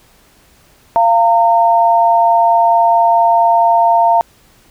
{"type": "tone pair together", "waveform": "sine", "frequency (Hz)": [690.6, 915], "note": ["F5", "A#5"], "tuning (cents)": [-20, -32], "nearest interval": "perfect fourth", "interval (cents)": 488, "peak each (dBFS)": -10, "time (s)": [0.96, 4.21], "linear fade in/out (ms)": 0, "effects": ["pink hiss -49 dBFS RMS until 4.7 s"]}